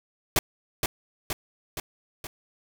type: noise with echo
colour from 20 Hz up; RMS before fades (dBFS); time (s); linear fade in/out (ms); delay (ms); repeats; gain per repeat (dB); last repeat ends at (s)
pink; -21; 0.36-0.39; 2; 470; 4; -4; 2.27
effects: none